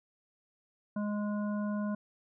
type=harmonic tone; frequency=207.7 Hz; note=G#3; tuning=in tune; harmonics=1 / 3 / 5 / 7; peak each=-31 / -41 / -45 / -48 dBFS; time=0.96-1.95 s; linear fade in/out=5 ms; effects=none